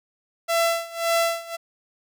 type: tone with tremolo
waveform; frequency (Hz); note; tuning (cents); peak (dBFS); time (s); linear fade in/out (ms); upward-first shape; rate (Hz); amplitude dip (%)
sawtooth; 671; E5; +31; -14; 0.48-1.57; 20; sine; 1.8; 90
effects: none